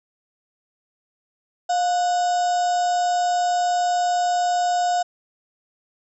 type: harmonic tone with a mistuned harmonic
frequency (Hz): 740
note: F#5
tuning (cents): 0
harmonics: 1 / 2 / 4 / 5 / 6 / 7 / 8 / 9 / 10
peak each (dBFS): -18 / -34 / -41 / -39 / -45 / -37 / -47 / -44 / -37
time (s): 1.69-5.03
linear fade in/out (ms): 10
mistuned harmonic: 1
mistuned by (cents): -70
effects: none